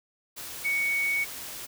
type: tone in noise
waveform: sine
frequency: 2231 Hz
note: C#7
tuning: 11 cents sharp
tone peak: -24 dBFS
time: 0.64-1.25 s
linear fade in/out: 20 ms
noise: white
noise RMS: -39 dBFS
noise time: 0.36-1.67 s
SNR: +12 dB
effects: none